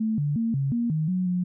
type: tone with pitch steps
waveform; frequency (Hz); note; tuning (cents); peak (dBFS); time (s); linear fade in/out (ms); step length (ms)
sine; 219.7 / 145.8 / 228 / 137.3 / 235.9 / 156.1 / 183.7 / 179.7; A3 / D3 / A#3 / C#3 / A#3 / D#3 / F#3 / F3; -2 / -12 / -38 / -16 / +21 / +6 / -12 / +50; -22; 0-1.44; 10; 180
effects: none